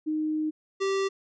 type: tone pair in turn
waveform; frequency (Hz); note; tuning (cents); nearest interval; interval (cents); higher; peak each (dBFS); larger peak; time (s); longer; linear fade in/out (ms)
sine / square; 309.2 / 389.6; D#4 / G4; -11 / -11; major third; 400; second; -25; neither; 0.06-0.51 / 0.8-1.09; first; 20
effects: resampled to 16000 Hz